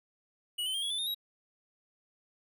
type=tone with pitch steps; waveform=square; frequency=2926 / 3061 / 3202 / 3349 / 3504 / 3665 / 3834 Hz; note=F#7 / G7 / G7 / G#7 / A7 / A#7 / A#7; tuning=-20 / -42 / +36 / +14 / -8 / -30 / +48 cents; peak=-32 dBFS; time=0.58-1.147 s; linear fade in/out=10 ms; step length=81 ms; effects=none